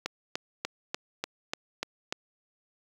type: click train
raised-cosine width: 0.2 ms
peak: -13 dBFS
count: 8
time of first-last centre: 0.06-2.125 s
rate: 3.39 Hz
effects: high-pass 60 Hz 12 dB/octave + 7-bit